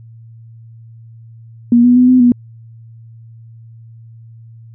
sine tone with pitch steps, 238.1 / 245.3 / 250.2 / 254.2 / 243.1 Hz, A#3 / B3 / B3 / C4 / B3, +37 / -12 / +23 / -50 / -27 cents, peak -5 dBFS, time 1.72-2.32 s, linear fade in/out 2 ms, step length 120 ms, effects added 114 Hz sine -35 dBFS peak until 4.74 s

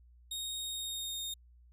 sawtooth tone with pitch glide, 3729 to 3690 Hz, A#7 to A#7, 0 to -18 cents, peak -34 dBFS, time 0.31-1.34 s, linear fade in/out 5 ms, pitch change -18 cents, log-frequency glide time 0.66-1.22 s, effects added 60 Hz sine -57 dBFS peak until 1.72 s

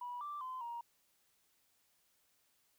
sine tone with pitch steps, 976 / 1174 / 1027 / 942 Hz, B5 / D6 / C6 / A#5, -21 / -1 / -33 / +18 cents, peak -40 dBFS, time 0.01-0.81 s, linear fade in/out 5 ms, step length 200 ms, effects tanh soft clip ceiling -36 dBFS + white hiss -75 dBFS RMS until 2.78 s

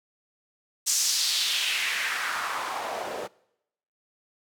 white noise with band-pass filter sweep, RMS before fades -28 dBFS, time 0.86-3.28 s, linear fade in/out 20 ms, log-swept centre 6900 to 490 Hz, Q 2.2, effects noise-tail reverb RT60 0.8 s tail -23 dB re dry

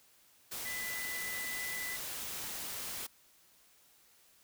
sine tone in noise, 1996 Hz, B6, 18 cents sharp, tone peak -39 dBFS, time 0.65-1.97 s, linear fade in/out 10 ms, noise white, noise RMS -41 dBFS, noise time 0.51-3.07 s, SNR -1 dB, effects white hiss -65 dBFS RMS until 4.43 s

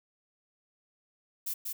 violet noise with echo, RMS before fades -34 dBFS, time 1.46-1.54 s, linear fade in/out 10 ms, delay 190 ms, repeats 1, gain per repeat -2 dB, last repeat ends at 1.73 s, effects none

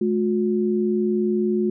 sine tone pair together, 214.2 / 360.2 Hz, A3 / F#4, -46 / -46 cents, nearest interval major sixth, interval 900 cents, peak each -21 dBFS, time 0.01-1.7 s, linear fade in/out 5 ms, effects none

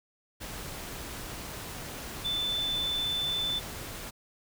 sine tone in noise, 3520 Hz, A7, in tune, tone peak -28 dBFS, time 2.24-3.6 s, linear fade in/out 20 ms, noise pink, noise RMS -40 dBFS, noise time 0.4-4.11 s, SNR +9 dB, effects none

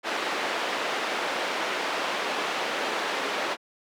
pink band-pass noise, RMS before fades -29 dBFS, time 0.03-3.57 s, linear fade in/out 50 ms, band 440 to 3300 Hz, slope 12 dB/octave, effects high-pass 200 Hz 12 dB/octave

